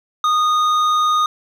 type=tone with hard clipping; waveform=sine; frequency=1234 Hz; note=D#6; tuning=15 cents flat; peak=-15 dBFS; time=0.24-1.26 s; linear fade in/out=2 ms; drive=8 dB; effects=none